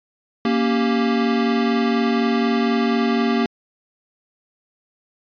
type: chord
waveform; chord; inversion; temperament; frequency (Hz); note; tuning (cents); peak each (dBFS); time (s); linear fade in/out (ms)
square; G diminished; first; equal; 233.1 / 277.2 / 392; Bb3 / Db4 / G4; 0 / 0 / 0; -19 / -25 / -24; 0.45-3.46; 2
effects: resampled to 11025 Hz